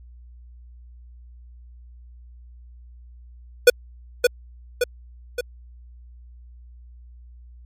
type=tone with echo; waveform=square; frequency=490 Hz; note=B4; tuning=14 cents flat; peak=-7 dBFS; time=3.67-3.7 s; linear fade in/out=5 ms; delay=570 ms; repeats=3; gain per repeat=-5 dB; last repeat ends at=5.41 s; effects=added 60 Hz sine -42 dBFS peak until 7.65 s + MP3 64 kbps